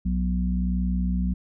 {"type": "harmonic tone", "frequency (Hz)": 61.3, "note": "B1", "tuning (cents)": -12, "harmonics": [1, 3, 4], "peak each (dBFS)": [-24, -25, -35], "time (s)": [0.05, 1.34], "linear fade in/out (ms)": 10, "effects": []}